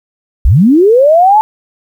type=linear sweep; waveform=sine; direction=up; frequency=42.75 to 885 Hz; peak=-3 dBFS; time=0.45-1.41 s; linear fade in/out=0 ms; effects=7-bit